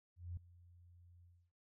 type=tone with ADSR envelope; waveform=sine; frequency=87.4 Hz; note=F2; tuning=2 cents sharp; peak=-40 dBFS; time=0.16-1.52 s; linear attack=210 ms; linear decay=4 ms; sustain=-20 dB; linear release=290 ms; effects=none